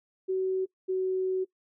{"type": "tone pair in turn", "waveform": "sine", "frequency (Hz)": [376.8, 374.6], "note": ["F#4", "F#4"], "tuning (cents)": [32, 21], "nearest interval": "unison", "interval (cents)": 11, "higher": "first", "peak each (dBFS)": -25, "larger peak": "neither", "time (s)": [[0.28, 0.66], [0.88, 1.45]], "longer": "second", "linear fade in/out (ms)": 20, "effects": ["noise-tail reverb RT60 0.1 s tail -20 dB re dry"]}